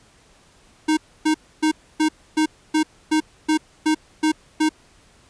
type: tone bursts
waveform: square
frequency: 311.1 Hz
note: D#4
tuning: in tune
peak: -16 dBFS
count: 11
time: 0.88-4.692 s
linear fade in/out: 10 ms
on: 92 ms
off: 280 ms
effects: pink hiss -54 dBFS RMS until 5.29 s + resampled to 22050 Hz